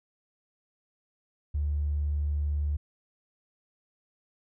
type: tone with tanh clipping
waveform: triangle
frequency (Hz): 73.5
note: D2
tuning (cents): +2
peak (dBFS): -25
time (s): 1.54-2.77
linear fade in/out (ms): 10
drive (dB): 2
effects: none